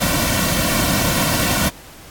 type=noise with comb filter; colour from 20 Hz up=pink; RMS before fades=-18 dBFS; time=0-1.7 s; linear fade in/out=20 ms; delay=2.4 ms; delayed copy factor=-0.75; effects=pink hiss -41 dBFS RMS until 2.1 s + AAC 64 kbps